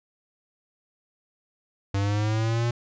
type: linear sweep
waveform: square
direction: up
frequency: 98 to 119.7 Hz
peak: -23 dBFS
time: 1.94-2.71 s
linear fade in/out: 5 ms
effects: resampled to 16000 Hz